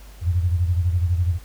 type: beating tone pair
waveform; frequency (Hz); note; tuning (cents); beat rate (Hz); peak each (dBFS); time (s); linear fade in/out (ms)
sine; 86.2 / 98.2; F2 / G2; -22 / +4; 12; -18 / -25; 0.21-1.39; 50
effects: added 50 Hz sine -40 dBFS peak until 1.44 s + pink hiss -49 dBFS RMS until 1.44 s